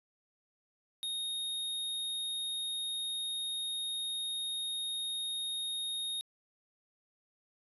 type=tone; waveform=square; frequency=3719 Hz; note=A#7; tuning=5 cents flat; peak=-35 dBFS; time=1.03-6.21 s; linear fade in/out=0 ms; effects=resampled to 32000 Hz